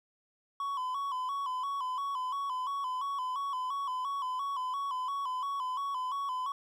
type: tone with vibrato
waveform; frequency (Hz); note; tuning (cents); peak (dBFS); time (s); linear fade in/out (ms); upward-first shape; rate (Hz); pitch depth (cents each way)
triangle; 1064; C6; +29; -30; 0.6-6.52; 2; square; 2.9; 84
effects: 12-bit